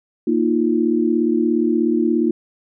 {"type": "chord", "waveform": "sine", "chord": "Bb suspended fourth", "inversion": "none", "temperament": "equal with one note detuned", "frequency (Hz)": [233.1, 311.1, 348], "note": ["Bb3", "Eb4", "F4"], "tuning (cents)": [0, 0, -6], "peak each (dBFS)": -19, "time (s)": [0.27, 2.31], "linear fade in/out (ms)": 5, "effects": []}